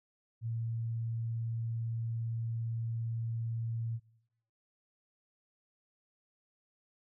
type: tone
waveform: sine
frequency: 114.7 Hz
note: A#2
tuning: 28 cents flat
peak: -33 dBFS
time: 0.41-4 s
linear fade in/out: 50 ms
effects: noise-tail reverb RT60 0.9 s tail -22 dB re dry